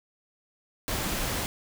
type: noise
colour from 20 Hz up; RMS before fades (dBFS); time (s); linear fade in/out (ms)
pink; -30; 0.88-1.46; 0
effects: none